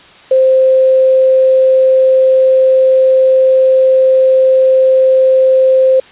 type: tone with quantisation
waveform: sine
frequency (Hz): 523.3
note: C5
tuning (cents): 0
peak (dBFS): -5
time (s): 0.31-6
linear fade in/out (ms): 5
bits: 5
effects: white hiss -39 dBFS RMS until 6.11 s + resampled to 8000 Hz